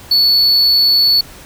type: tone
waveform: triangle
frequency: 4435 Hz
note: C#8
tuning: in tune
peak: -7 dBFS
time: 0.11-1.21 s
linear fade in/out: 5 ms
effects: pink hiss -37 dBFS RMS until 1.45 s